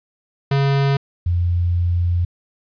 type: tone pair in turn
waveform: square / sine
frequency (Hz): 138.59 / 87.31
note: C#3 / F2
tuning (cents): 0 / 0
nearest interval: minor sixth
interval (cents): 800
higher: first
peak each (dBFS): -15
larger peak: neither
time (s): 0.51-0.97 / 1.26-2.25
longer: second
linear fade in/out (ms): 5
effects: resampled to 11025 Hz + 9-bit